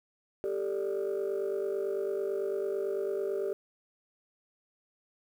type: chord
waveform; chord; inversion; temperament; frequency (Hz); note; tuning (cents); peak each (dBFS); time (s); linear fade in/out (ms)
sine; G suspended second; none; just; 392 / 441 / 588; G4 / A4 / D5; 0 / +4 / +2; -30 / -34 / -36; 0.44-3.53; 0
effects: tanh soft clip ceiling -25 dBFS + 10-bit